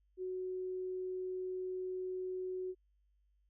sine tone, 370 Hz, F#4, in tune, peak -37 dBFS, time 0.17-2.75 s, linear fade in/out 50 ms, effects added 50 Hz sine -70 dBFS peak until 3.49 s

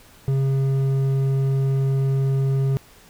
sine tone with hard clipping, 135.4 Hz, C#3, 40 cents flat, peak -19 dBFS, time 0.28-2.77 s, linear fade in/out 0 ms, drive 6 dB, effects pink hiss -50 dBFS RMS until 3.09 s

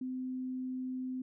sine tone, 256.6 Hz, C4, 34 cents flat, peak -35 dBFS, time 0.01-1.22 s, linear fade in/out 5 ms, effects none

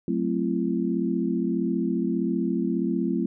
sine chord, F# half-diminished seventh, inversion none, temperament equal with one note detuned, 185 / 220 / 261.6 / 337.9 Hz, F#3 / A3 / C4 / E4, 0 / 0 / 0 / +43 cents, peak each -28 dBFS, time 0.08-3.26 s, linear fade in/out 2 ms, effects none

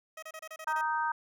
15% pulse tone bursts, 634 Hz, D#5, 32 cents sharp, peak -35 dBFS, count 8, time 0.17-0.813 s, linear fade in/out 5 ms, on 55 ms, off 29 ms
harmonic tone, 311.1 Hz, D#4, in tune, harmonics 3 / 4 / 5, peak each -30 / -35 / -34 dBFS, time 0.67-1.12 s, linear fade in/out 5 ms
effects none

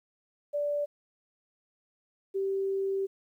sine tone pair in turn, 583 / 389.1 Hz, D5 / G4, -13 / -13 cents, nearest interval perfect fifth, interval 700 cents, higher first, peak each -27 dBFS, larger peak neither, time 0.53-0.86 / 2.34-3.07 s, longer second, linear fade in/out 20 ms, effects 11-bit

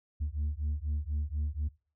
sine beating tone pair, 72.5 / 76.6 Hz, D2 / D#2, -22 / -27 cents, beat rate 4.1 Hz, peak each -31 dBFS, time 0.2-1.69 s, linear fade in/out 20 ms, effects noise-tail reverb RT60 0.4 s tail -24 dB re dry + tanh soft clip ceiling -27 dBFS

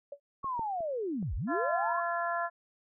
sine tone with exponential decay, 569 Hz, C#5, 45 cents sharp, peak -35 dBFS, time 0.12-0.2 s, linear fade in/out 5 ms, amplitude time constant 16 ms
sine linear two-way sweep, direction down then up, 1121 to 36.71 to 1121 Hz, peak -31 dBFS, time 0.43-2.01 s, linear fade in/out 20 ms, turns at 1.35 s
clicks, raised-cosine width 2 ms, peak -33 / -27 / -36 / -35 dBFS, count 4, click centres 0.444 / 0.594 / 0.806 / 1.227 s
harmonic tone, 342.4 Hz, F4, 34 cents flat, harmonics 2 / 3 / 4 / 5, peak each -33 / -35 / -36 / -37 dBFS, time 1.47-2.5 s, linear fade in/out 50 ms
effects none

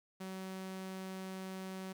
sawtooth tone, 188.9 Hz, F#3, 36 cents sharp, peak -38 dBFS, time 0.2-1.93 s, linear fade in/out 10 ms, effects 12-bit

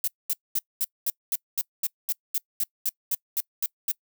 violet noise bursts, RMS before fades -25 dBFS, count 16, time 0.04-3.916 s, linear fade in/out 2 ms, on 36 ms, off 220 ms, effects noise-tail reverb RT60 0.1 s tail -25 dB re dry

